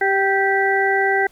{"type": "harmonic tone with a mistuned harmonic", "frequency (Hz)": 392, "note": "G4", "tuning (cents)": 0, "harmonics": [1, 2, 4, 5], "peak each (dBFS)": [-20, -20, -21, -21], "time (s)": [0.01, 1.27], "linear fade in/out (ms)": 5, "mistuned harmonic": 2, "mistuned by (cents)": -17, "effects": ["pink hiss -54 dBFS RMS until 1.31 s"]}